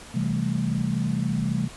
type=chord; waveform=sine; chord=A minor seventh; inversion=first; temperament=equal; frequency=130.81 / 164.81 / 196 / 220 Hz; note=C3 / E3 / G3 / A3; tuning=0 / 0 / 0 / 0 cents; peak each=-28 / -28 / -28 / -28 dBFS; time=0.14-1.68 s; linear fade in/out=10 ms; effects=pink hiss -43 dBFS RMS until 1.76 s + resampled to 24000 Hz